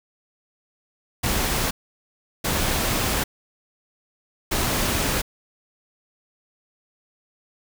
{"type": "noise bursts at uneven times", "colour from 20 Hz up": "pink", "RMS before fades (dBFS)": -23, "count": 3, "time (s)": [[1.23, 1.71], [2.44, 3.24], [4.51, 5.22]], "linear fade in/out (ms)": 10, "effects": []}